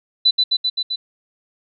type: tone with echo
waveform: sine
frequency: 3993 Hz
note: B7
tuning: 18 cents sharp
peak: -10 dBFS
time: 0.25-0.31 s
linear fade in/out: 10 ms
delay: 130 ms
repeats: 5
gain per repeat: -2 dB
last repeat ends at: 0.96 s
effects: none